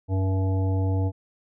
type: harmonic tone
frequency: 95.1 Hz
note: F#2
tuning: 48 cents sharp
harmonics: 1 / 3 / 5 / 7 / 9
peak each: -21 / -31 / -35 / -38 / -40 dBFS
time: 0.08-1.12 s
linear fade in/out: 50 ms
effects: none